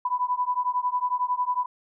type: beating tone pair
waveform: sine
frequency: 987.8 / 998.8 Hz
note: B5 / B5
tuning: 0 / +19 cents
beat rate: 11 Hz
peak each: -26 dBFS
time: 0.05-1.66 s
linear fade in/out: 5 ms
effects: none